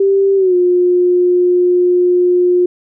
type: tone with pitch glide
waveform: sine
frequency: 392 to 357.4 Hz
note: G4 to F4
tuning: 0 to +40 cents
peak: -8 dBFS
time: 0-2.66 s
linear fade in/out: 5 ms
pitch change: -160 cents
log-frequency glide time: 0.36-0.55 s
effects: none